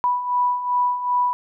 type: beating tone pair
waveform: sine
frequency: 983 / 985.6 Hz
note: B5 / B5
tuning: -8 / -4 cents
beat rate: 2.6 Hz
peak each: -25 / -19 dBFS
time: 0.04-1.33 s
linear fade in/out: 0 ms
effects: none